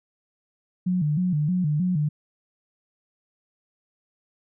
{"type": "tone with vibrato", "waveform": "sine", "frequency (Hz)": 164.81, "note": "E3", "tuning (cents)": 0, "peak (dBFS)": -20, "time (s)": [0.86, 2.09], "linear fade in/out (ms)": 10, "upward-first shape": "square", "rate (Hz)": 3.2, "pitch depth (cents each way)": 170, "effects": []}